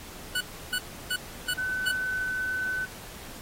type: tone bursts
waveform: 25% pulse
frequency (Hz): 1480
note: F#6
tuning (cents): 0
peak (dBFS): -22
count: 5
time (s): 0.35-1.915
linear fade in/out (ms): 5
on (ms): 57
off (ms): 320
type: tone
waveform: sine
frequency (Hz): 1512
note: F#6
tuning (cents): +37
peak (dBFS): -27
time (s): 1.57-2.86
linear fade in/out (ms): 20
effects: pink hiss -44 dBFS RMS until 3.41 s + AAC 48 kbps